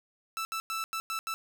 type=tone bursts at uneven times; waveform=sawtooth; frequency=1322 Hz; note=E6; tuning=5 cents sharp; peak=-28 dBFS; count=6; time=0.37-0.45 / 0.52-0.6 / 0.7-0.84 / 0.93-1 / 1.1-1.19 / 1.27-1.34 s; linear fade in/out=0 ms; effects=10-bit